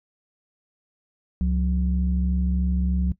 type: tone pair together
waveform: sine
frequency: 68.2 / 181.4 Hz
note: C#2 / F#3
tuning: -28 / -34 cents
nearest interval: octave + perfect fourth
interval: 1694 cents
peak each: -21 / -23 dBFS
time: 1.41-3.12 s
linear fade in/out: 0 ms
effects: noise-tail reverb RT60 0.1 s tail -18 dB re dry + tanh soft clip ceiling -12 dBFS